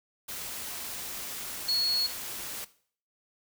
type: tone in noise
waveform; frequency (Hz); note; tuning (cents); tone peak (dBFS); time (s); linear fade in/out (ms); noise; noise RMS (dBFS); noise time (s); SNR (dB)
sine; 4344; C#8; -36; -24; 1.68-2.07; 10; white; -38; 0.28-2.65; +11
effects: noise-tail reverb RT60 0.5 s tail -17 dB re dry